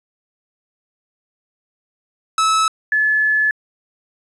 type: tone pair in turn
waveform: 45% pulse / sine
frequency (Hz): 1300 / 1722.3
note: E6 / A6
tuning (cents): -24 / -37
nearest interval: perfect fourth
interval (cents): 487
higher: second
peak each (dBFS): -13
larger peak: neither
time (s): 2.38-2.68 / 2.92-3.51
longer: second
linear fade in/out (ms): 2
effects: resampled to 24000 Hz + 9-bit